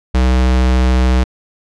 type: tone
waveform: square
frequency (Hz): 63.3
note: B1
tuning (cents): +43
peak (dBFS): -10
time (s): 0.14-1.24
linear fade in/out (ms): 10
effects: low-pass 6000 Hz 12 dB/octave